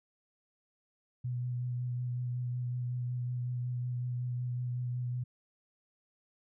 sine tone with vibrato, 123.47 Hz, B2, in tune, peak -32 dBFS, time 1.24-5.24 s, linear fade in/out 10 ms, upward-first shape sine, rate 5.4 Hz, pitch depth 16 cents each way, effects none

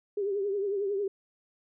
sine tone with vibrato, 400 Hz, G4, 35 cents sharp, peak -27 dBFS, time 0.17-1.08 s, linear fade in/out 5 ms, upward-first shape triangle, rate 11 Hz, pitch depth 86 cents each way, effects none

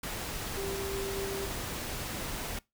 sine tone in noise, 392 Hz, G4, in tune, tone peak -35 dBFS, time 0.57-1.46 s, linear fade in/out 5 ms, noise pink, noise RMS -37 dBFS, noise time 0.03-2.59 s, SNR -1 dB, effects noise-tail reverb RT60 0.2 s tail -22 dB re dry

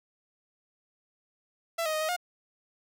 sawtooth tone with pitch steps, 668 / 626 / 621 / 628 / 714 Hz, E5 / D#5 / D#5 / D#5 / F5, +23 / +10 / -3 / +16 / +38 cents, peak -24 dBFS, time 1.78-2.165 s, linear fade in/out 10 ms, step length 77 ms, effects none

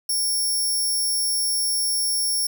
15% pulse tone, 5480 Hz, F8, 34 cents flat, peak -15 dBFS, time 0.09-2.47 s, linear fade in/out 5 ms, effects none

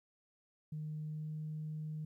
sine tone with pitch glide, 153.4 to 154.38 Hz, D#3 to D#3, -24 to -13 cents, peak -38 dBFS, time 0.72-2.05 s, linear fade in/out 5 ms, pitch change +11 cents, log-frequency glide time 1.05-1.31 s, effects tanh soft clip ceiling -34 dBFS + 13-bit

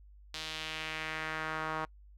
sawtooth tone with band-pass filter sweep, 157.4 Hz, D#3, 20 cents sharp, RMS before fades -38 dBFS, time 0.34-1.85 s, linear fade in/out 2 ms, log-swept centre 4000 to 1100 Hz, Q 1.8, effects noise-tail reverb RT60 0.1 s tail -25 dB re dry + added 50 Hz sine -53 dBFS peak until 2.17 s

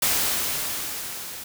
white noise with level ramp, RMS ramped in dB -21 to -37 dBFS, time 0.02-1.44 s, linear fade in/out 5 ms, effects none

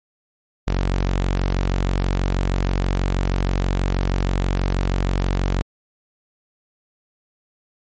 sawtooth tone, 46.25 Hz, F#1, in tune, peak -14 dBFS, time 0.67-5.62 s, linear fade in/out 10 ms, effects low-pass 6000 Hz 12 dB/octave + MP3 32 kbps

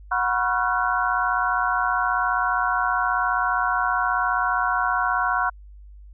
sine tone cluster, 732 / 976 / 1091 / 1376 / 1495 Hz, F#5 / B5 / C#6 / F6 / F#6, -19 / -21 / -28 / -26 / +17 cents, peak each -26 dBFS, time 0.11-5.5 s, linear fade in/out 10 ms, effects added 50 Hz sine -41 dBFS peak until 6.13 s

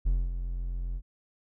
triangle tone with ADSR envelope, 43.65 Hz, F1, in tune, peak -19 dBFS, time 0.05-1.02 s, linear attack 19 ms, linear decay 230 ms, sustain -9 dB, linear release 58 ms, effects none

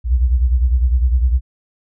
sine beating tone pair, 61 / 70.9 Hz, B1 / C#2, -21 / +40 cents, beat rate 9.9 Hz, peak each -12 / -19 dBFS, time 0.04-1.41 s, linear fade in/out 50 ms, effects none

